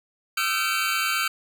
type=tone cluster; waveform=25% pulse; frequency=1257 / 1351 / 1541 / 2297 Hz; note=D#6 / E6 / G6 / D7; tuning=+17 / +42 / -30 / -39 cents; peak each=-27 / -23 / -24 / -25 dBFS; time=0.37-1.28 s; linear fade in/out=5 ms; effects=none